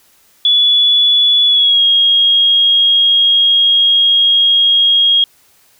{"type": "tone with pitch glide", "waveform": "sine", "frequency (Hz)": [3422, 3269], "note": ["A7", "G#7"], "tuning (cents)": [-49, -28], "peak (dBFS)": -7, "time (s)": [0.45, 5.24], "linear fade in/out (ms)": 2, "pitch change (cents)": -79, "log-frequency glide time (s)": [1.46, 1.83], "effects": ["white hiss -51 dBFS RMS until 5.79 s"]}